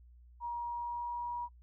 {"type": "tone with pitch glide", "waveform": "sine", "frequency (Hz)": [951, 960.4], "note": ["A#5", "B5"], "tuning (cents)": [34, -49], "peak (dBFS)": -35, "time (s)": [0.4, 1.49], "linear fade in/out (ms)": 50, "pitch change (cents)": 17, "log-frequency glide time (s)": [0.68, 1.36], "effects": ["noise-tail reverb RT60 0.1 s tail -26 dB re dry", "added 60 Hz sine -55 dBFS peak until 1.62 s"]}